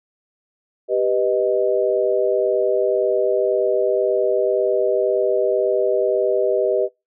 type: chord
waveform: sine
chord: G augmented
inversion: none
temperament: equal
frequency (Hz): 392 / 493.9 / 622.3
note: G4 / B4 / D#5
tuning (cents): 0 / 0 / 0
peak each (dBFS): -20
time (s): 0.88-6.89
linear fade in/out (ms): 50
effects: noise-tail reverb RT60 0.2 s tail -22 dB re dry